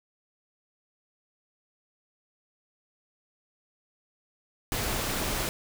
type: noise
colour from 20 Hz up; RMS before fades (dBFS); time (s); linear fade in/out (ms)
pink; -30; 4.72-5.49; 0
effects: none